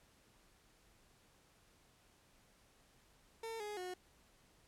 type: tone with pitch steps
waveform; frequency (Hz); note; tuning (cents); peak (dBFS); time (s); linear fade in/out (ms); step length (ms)
30% pulse; 452.4 / 417.3 / 364; A4 / G#4 / F#4; +48 / +8 / -28; -40; 3.43-3.94; 5; 170
effects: pink hiss -69 dBFS RMS until 4.67 s + low-pass 12000 Hz 12 dB/octave